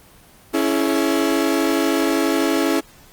35% pulse chord, C# minor, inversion none, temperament equal with one note detuned, 277.2 / 329.6 / 424 Hz, C#4 / E4 / G#4, 0 / 0 / +36 cents, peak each -19 / -18 / -22 dBFS, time 0.53-2.81 s, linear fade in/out 20 ms, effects pink hiss -48 dBFS RMS until 3.12 s + Opus 24 kbps

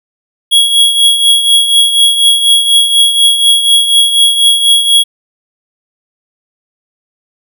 square tone with tremolo, 3321 Hz, G#7, 1 cent flat, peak -3 dBFS, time 0.51-5.04 s, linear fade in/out 20 ms, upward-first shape triangle, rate 4.1 Hz, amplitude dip 65%, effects none

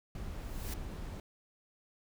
brown noise, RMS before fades -41 dBFS, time 0.15-1.2 s, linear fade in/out 2 ms
white noise with exponential growth, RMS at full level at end -42 dBFS, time 0.23-0.74 s, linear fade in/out 5 ms, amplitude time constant 110 ms
effects none

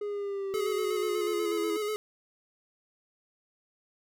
triangle exponential sweep, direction down, 415.3 to 329.6 Hz, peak -29 dBFS, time 0.01-1.77 s, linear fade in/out 5 ms
square tone with vibrato, 422.4 Hz, G#4, 29 cents sharp, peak -30 dBFS, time 0.54-1.96 s, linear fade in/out 0 ms, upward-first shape square, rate 8.2 Hz, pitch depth 28 cents each way
effects none

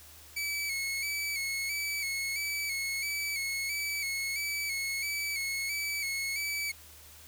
sawtooth tone with vibrato, 2239 Hz, C#7, 17 cents sharp, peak -28 dBFS, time 0.36-6.72 s, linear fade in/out 10 ms, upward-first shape square, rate 1.5 Hz, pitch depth 45 cents each way, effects added 77 Hz sine -57 dBFS peak until 7.27 s + white hiss -53 dBFS RMS until 7.27 s

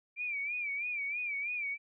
sine tone with vibrato, 2349 Hz, D7, in tune, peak -33 dBFS, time 0.16-1.78 s, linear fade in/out 50 ms, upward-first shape sine, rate 3.1 Hz, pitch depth 95 cents each way, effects none

